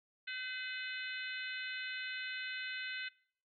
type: harmonic tone with a mistuned harmonic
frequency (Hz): 510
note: C5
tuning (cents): -44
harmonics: 3 / 4 / 5 / 6 / 7 / 8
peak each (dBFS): -43 / -45 / -47 / -49 / -50 / -51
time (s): 0.27-3.09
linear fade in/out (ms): 10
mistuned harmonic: 6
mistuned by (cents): -40
effects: noise-tail reverb RT60 0.6 s tail -24 dB re dry